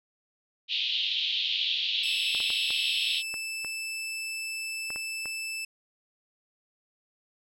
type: band-pass noise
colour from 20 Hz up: white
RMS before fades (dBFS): -29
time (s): 0.68-3.23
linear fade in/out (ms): 50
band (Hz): 2800 to 3800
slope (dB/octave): 48
type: tone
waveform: sawtooth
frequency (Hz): 2637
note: E7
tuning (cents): 0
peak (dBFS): -29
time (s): 2.03-5.65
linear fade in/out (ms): 5
type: clicks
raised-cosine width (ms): 0.5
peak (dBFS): -26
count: 9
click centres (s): 2.349 / 2.403 / 2.503 / 2.705 / 3.341 / 3.647 / 4.904 / 4.96 / 5.257
effects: low-pass 12000 Hz 12 dB/octave